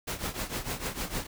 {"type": "noise with tremolo", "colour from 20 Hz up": "pink", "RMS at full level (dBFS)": -31, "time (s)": [0.07, 1.27], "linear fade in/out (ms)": 10, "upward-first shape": "triangle", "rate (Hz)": 6.6, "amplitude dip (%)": 85, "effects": []}